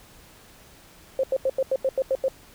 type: tone bursts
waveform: sine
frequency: 530 Hz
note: C5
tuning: 22 cents sharp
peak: -19 dBFS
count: 9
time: 1.19-2.283 s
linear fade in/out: 2 ms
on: 45 ms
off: 86 ms
effects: pink hiss -51 dBFS RMS until 2.54 s